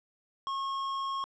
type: tone with tanh clipping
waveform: sine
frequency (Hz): 1087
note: C#6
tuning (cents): -34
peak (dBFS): -33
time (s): 0.47-1.24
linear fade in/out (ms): 0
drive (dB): 15
effects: low-pass 5000 Hz 12 dB/octave